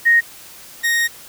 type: tone pair in turn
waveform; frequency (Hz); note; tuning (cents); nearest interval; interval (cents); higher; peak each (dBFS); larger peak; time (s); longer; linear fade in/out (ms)
sine / 40% pulse; 1864.7 / 1864.7; A#6 / A#6; 0 / 0; unison; 0; neither; -9 / -14; first; 0.05-0.21 / 0.83-1.08; second; 20
effects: white hiss -40 dBFS RMS until 1.28 s